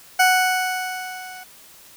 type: tone with level ramp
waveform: 20% pulse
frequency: 740 Hz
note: F#5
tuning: in tune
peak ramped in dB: -7 to -32 dBFS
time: 0.19-1.44 s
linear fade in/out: 10 ms
effects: white hiss -47 dBFS RMS until 1.96 s